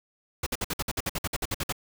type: noise bursts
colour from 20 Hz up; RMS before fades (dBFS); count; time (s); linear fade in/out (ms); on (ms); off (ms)
pink; -29; 15; 0.43-1.725; 5; 35; 55
effects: none